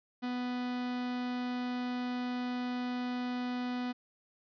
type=tone; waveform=45% pulse; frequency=247.7 Hz; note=B3; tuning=5 cents sharp; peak=-33 dBFS; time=0.22-3.93 s; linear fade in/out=20 ms; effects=resampled to 11025 Hz